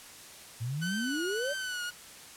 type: exponential sweep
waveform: sine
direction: up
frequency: 109.5 to 602 Hz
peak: -31 dBFS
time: 0.6-1.54 s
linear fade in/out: 20 ms
type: tone with vibrato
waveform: sawtooth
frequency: 1492 Hz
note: F#6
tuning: 14 cents sharp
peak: -30 dBFS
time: 0.81-1.91 s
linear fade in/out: 20 ms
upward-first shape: triangle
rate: 1.7 Hz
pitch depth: 73 cents each way
effects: white hiss -49 dBFS RMS until 2.36 s + low-pass 11000 Hz 12 dB/octave